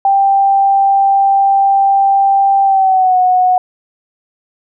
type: tone with pitch glide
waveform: sine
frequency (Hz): 787 to 734.3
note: G5 to F#5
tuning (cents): +7 to -13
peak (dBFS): -7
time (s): 0.05-3.58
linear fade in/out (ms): 2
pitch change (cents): -120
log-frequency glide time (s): 2.63-3.17
effects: none